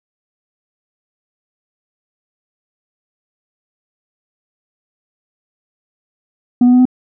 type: tone with pitch steps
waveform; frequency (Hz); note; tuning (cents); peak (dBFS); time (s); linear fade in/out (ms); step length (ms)
sine; 244.6 / 247.4 / 250.3 / 253.2; B3 / B3 / B3 / B3; -16 / +3 / +23 / +43; -3; 6.61-6.854; 5; 61
effects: tanh soft clip ceiling -5 dBFS